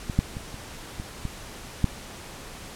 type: clicks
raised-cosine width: 5 ms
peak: -16 / -7 / -20 / -26 / -20 / -16 / -7 dBFS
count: 7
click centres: 0.098 / 0.19 / 0.369 / 0.543 / 0.999 / 1.253 / 1.843 s
effects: pink hiss -41 dBFS RMS until 2.75 s + low-pass 11000 Hz 12 dB/octave